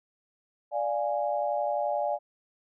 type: chord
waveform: sine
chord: D diminished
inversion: none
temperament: equal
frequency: 587.3 / 698.5 / 830.6 Hz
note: D5 / F5 / Ab5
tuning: 0 / 0 / 0 cents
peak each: -29 / -31 / -31 dBFS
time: 0.71-2.19 s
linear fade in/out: 50 ms
effects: none